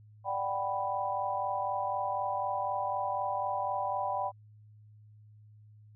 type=chord; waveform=sine; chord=G major seventh; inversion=second; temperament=equal; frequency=587.3 / 740 / 784 / 987.8 Hz; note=D5 / F#5 / G5 / B5; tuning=0 / 0 / 0 / 0 cents; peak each=-37 / -38 / -34 / -34 dBFS; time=0.24-4.32 s; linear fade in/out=50 ms; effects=added 106 Hz sine -53 dBFS peak until 5.95 s

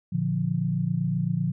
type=chord; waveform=sine; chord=Bb major; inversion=none; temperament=equal; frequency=116.54 / 146.83 / 174.61 Hz; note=Bb2 / D3 / F3; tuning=0 / 0 / 0 cents; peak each=-30 / -27 / -26 dBFS; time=0.12-1.52 s; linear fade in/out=10 ms; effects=none

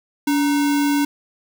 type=tone with sample-and-hold; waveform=sine; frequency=286.8 Hz; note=D4; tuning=41 cents flat; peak=-15 dBFS; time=0.27-1.05 s; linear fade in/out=5 ms; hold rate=1225 Hz; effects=none

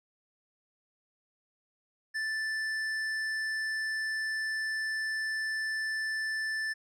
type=tone with hard clipping; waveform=triangle; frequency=1760 Hz; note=A6; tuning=in tune; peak=-32 dBFS; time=2.14-6.74 s; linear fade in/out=20 ms; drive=12 dB; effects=none

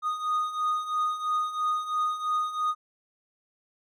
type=beating tone pair; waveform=triangle; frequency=1236 / 1239 Hz; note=D#6 / D#6; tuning=-12 / -8 cents; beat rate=3 Hz; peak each=-30 / -25 dBFS; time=0.02-2.75 s; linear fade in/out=50 ms; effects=none

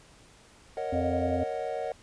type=chord; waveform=triangle; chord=D# minor seventh; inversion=second; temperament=equal; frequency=466.2 / 554.4 / 622.3 / 740 Hz; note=A#4 / C#5 / D#5 / F#5; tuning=0 / 0 / 0 / 0 cents; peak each=-34 dBFS; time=0.77-1.92 s; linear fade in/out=2 ms
type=harmonic tone; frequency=87.31 Hz; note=F2; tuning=in tune; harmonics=1 / 3 / 5 / 7 / 8; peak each=-32 / -31 / -41 / -31 / -37 dBFS; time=0.92-1.44 s; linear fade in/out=10 ms
effects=pink hiss -56 dBFS RMS until 2.02 s + resampled to 22050 Hz

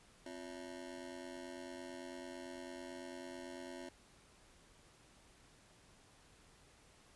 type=ring-modulated tone; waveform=25% pulse; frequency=307.2 Hz; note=D#4; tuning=22 cents flat; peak=-40 dBFS; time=0.26-3.89 s; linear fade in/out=2 ms; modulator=44.5 Hz; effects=pink hiss -65 dBFS RMS until 7.15 s + resampled to 24000 Hz

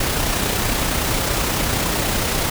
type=noise with amplitude modulation; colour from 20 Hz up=pink; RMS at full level=-19 dBFS; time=0-2.5 s; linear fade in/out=5 ms; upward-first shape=sine; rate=30.7 Hz; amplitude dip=30%; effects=none

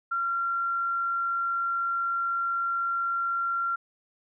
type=tone; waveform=sine; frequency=1374 Hz; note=F6; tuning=29 cents flat; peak=-25 dBFS; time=0.11-3.76 s; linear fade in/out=10 ms; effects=none

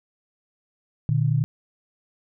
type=tone pair together; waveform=sine; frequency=120 / 150.54 Hz; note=B2 / D3; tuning=-49 / +43 cents; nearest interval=major third; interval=392 cents; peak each=-21 dBFS; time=1.09-1.44 s; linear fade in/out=0 ms; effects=none

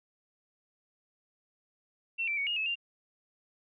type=tone with pitch steps; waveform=sine; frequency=2705 / 2338 / 2233 / 2856 / 2593 / 2788 Hz; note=E7 / D7 / C#7 / F7 / E7 / F7; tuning=+44 / -8 / +12 / +38 / -29 / -4 cents; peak=-29 dBFS; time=2.18-2.756 s; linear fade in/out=20 ms; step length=96 ms; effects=none

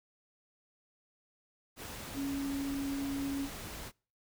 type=tone in noise; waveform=sine; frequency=277.2 Hz; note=C#4; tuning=in tune; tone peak=-33 dBFS; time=2.14-3.49 s; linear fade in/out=50 ms; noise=pink; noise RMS=-44 dBFS; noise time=1.76-3.92 s; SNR=+8 dB; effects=noise-tail reverb RT60 0.4 s tail -26 dB re dry

